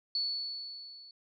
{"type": "tone with level ramp", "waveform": "sine", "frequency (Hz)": 4434, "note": "C#8", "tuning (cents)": 0, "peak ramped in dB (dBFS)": [-28, -50], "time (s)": [0.15, 1.11], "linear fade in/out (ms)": 2, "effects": []}